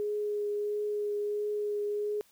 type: tone with vibrato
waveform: sine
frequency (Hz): 415.8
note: G#4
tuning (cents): +2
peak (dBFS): -29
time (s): 0-2.21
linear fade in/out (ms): 0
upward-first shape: triangle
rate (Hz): 1.5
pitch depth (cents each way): 13
effects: white hiss -64 dBFS RMS until 2.31 s